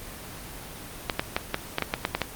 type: clicks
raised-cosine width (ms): 0.3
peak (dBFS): -7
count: 10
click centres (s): 1.098 / 1.195 / 1.365 / 1.544 / 1.784 / 1.823 / 1.939 / 2.051 / 2.15 / 2.217
effects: pink hiss -40 dBFS RMS until 2.35 s + Opus 24 kbps